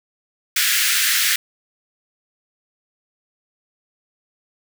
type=high-pass noise; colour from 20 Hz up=pink; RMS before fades=-18 dBFS; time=0.56-1.36 s; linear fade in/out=5 ms; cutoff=1500 Hz; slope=48 dB/octave; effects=none